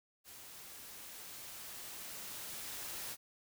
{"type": "noise with level ramp", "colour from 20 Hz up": "white", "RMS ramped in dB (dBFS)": [-53, -43], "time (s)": [0.24, 3.17], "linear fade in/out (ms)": 50, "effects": []}